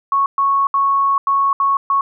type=tone bursts at uneven times; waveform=sine; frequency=1105 Hz; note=C#6; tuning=6 cents flat; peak=-12 dBFS; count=6; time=0.12-0.26 / 0.38-0.67 / 0.74-1.18 / 1.27-1.53 / 1.6-1.77 / 1.9-2.01 s; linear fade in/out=2 ms; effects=none